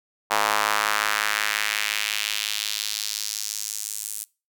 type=tone with high-pass filter sweep; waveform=square; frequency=52.8 Hz; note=G#1; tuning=29 cents sharp; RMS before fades=-26 dBFS; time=0.3-4.25 s; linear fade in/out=20 ms; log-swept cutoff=880 to 9000 Hz; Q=1.6; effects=noise-tail reverb RT60 0.3 s tail -23 dB re dry